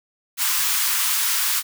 white high-pass noise, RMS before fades -21 dBFS, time 0.37-1.63 s, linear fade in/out 50 ms, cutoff 930 Hz, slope 48 dB/octave, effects none

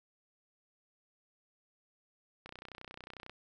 click train, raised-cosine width 0.3 ms, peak -30 dBFS, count 27, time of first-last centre 2.46-3.296 s, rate 31.1 Hz, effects none

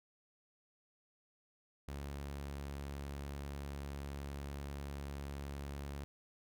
sawtooth tone, 70.4 Hz, C#2, 27 cents sharp, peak -38 dBFS, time 1.88-6.04 s, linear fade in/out 0 ms, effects none

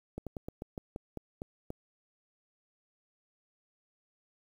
slowing click train, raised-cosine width 2 ms, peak -25 dBFS, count 10, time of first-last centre 0.18-1.704 s, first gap 87 ms, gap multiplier 1.16, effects 9-bit

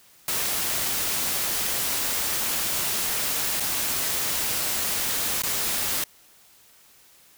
white noise with dropouts, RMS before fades -26 dBFS, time 0.28-6.04 s, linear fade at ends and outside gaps 2 ms, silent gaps 3.6-3.604 / 5.421-5.434 s, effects white hiss -55 dBFS RMS until 7.37 s

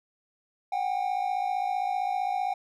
triangle tone pair together, 740 / 795.4 Hz, F#5 / G5, 0 / +25 cents, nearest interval minor second, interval 125 cents, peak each -27 dBFS, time 0.72-2.54 s, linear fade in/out 5 ms, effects none

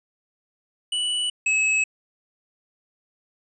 square tone pair in turn, 2957 / 2580 Hz, F#7 / E7, -2 / -38 cents, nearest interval major second, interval 236 cents, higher first, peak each -23 / -19 dBFS, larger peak second, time 0.92-1.3 / 1.46-1.84 s, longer neither, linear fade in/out 5 ms, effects resampled to 24000 Hz

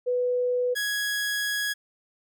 sine / sawtooth tone pair in turn, 495 / 1665 Hz, B4 / G#6, +4 / +4 cents, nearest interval octave + major sixth, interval 2100 cents, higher second, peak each -22 dBFS, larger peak neither, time 0.06-0.75 / 0.75-1.74 s, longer second, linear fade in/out 20 ms, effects none

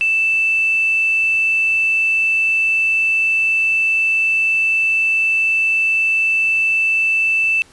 sine tone with quantisation, 2648 Hz, E7, 7 cents sharp, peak -13 dBFS, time 0.01-7.62 s, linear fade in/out 0 ms, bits 6, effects pink hiss -48 dBFS RMS until 7.72 s + resampled to 24000 Hz

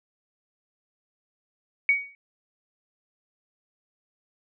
sine tone with exponential decay, 2247 Hz, C#7, 23 cents sharp, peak -14 dBFS, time 1.89-2.15 s, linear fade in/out 1 ms, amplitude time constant 56 ms, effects none

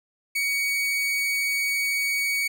40% pulse tone, 2247 Hz, C#7, 23 cents sharp, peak -22 dBFS, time 0.35-2.48 s, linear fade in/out 10 ms, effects none

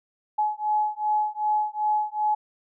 sine beating tone pair, 847 / 849.6 Hz, G#5 / G#5, +34 / +39 cents, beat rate 2.6 Hz, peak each -25 dBFS, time 0.38-2.35 s, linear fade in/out 10 ms, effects none

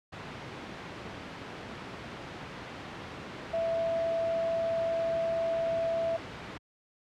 sine tone in noise, 663 Hz, E5, 10 cents sharp, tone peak -27 dBFS, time 3.53-6.17 s, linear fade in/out 10 ms, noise pink, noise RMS -40 dBFS, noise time 0.12-6.58 s, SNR +10 dB, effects high-pass 100 Hz 12 dB/octave + low-pass 3000 Hz 12 dB/octave

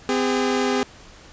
sawtooth tone pair together, 255.9 / 406.2 Hz, C4 / G#4, -38 / -38 cents, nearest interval minor sixth, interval 800 cents, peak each -18 dBFS, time 0.09-0.83 s, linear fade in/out 0 ms, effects pink hiss -46 dBFS RMS until 1.32 s + resampled to 16000 Hz

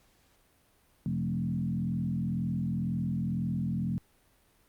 sine tone with frequency modulation, 175.9 Hz, F3, 13 cents sharp, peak -28 dBFS, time 1.06-3.98 s, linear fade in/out 0 ms, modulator 42 Hz, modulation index 1.4, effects pink hiss -66 dBFS RMS until 4.68 s + Opus 48 kbps

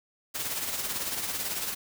white noise with tremolo, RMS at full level -30 dBFS, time 0.34-1.75 s, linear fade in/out 20 ms, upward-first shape triangle, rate 18 Hz, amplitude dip 55%, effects none

